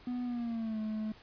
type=tone with pitch glide; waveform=triangle; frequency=246.9 to 216.2 Hz; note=B3 to A3; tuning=0 to -30 cents; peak=-31 dBFS; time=0.07-1.12 s; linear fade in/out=2 ms; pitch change=-230 cents; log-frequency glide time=0.24-0.79 s; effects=pink hiss -57 dBFS RMS until 1.22 s + resampled to 11025 Hz